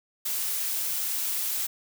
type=noise; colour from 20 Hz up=blue; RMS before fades=-29 dBFS; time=0.25-1.67 s; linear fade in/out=10 ms; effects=none